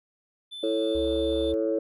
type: tone with pitch glide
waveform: triangle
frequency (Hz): 3520 to 3542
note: A7 to A7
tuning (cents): 0 to +11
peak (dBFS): -35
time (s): 0.51-1.53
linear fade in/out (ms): 20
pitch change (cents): +11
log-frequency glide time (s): 0.79-1.02
type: chord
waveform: sine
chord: A major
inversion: second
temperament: equal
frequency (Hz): 329.6 / 440 / 554.4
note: E4 / A4 / C#5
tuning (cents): 0 / 0 / 0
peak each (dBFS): -27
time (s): 0.63-1.79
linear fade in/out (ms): 5
type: tone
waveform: sine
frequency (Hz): 69.3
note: C#2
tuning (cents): 0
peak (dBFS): -33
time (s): 0.95-1.54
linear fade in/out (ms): 0
effects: tanh soft clip ceiling -15 dBFS